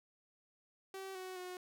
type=tone with pitch steps; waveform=sawtooth; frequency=384.5 / 371.9 / 363.6 Hz; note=G4 / F#4 / F#4; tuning=-33 / +9 / -30 cents; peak=-40 dBFS; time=0.94-1.57 s; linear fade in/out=2 ms; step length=210 ms; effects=none